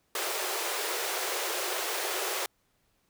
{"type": "high-pass noise", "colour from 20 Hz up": "pink", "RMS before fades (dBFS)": -32, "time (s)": [0.15, 2.46], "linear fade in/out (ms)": 2, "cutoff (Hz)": 350, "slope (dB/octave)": 96, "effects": ["pink hiss -72 dBFS RMS until 3.09 s"]}